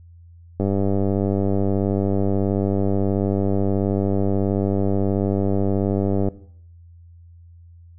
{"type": "click train", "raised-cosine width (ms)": 2, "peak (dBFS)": -9, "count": 561, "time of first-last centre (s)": [0.6, 6.285], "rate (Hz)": 98.5, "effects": ["noise-tail reverb RT60 0.6 s tail -18 dB re dry", "added 85 Hz sine -43 dBFS peak until 7.98 s"]}